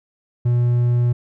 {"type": "tone", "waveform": "triangle", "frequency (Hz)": 121, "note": "B2", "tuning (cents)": -35, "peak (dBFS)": -12, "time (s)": [0.45, 1.13], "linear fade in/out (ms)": 10, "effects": []}